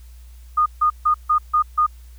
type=tone bursts; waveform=sine; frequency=1227 Hz; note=D#6; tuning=25 cents flat; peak=-13 dBFS; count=6; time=0.57-1.866 s; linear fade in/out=10 ms; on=91 ms; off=150 ms; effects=added 60 Hz sine -39 dBFS peak until 2.18 s + white hiss -56 dBFS RMS until 2.18 s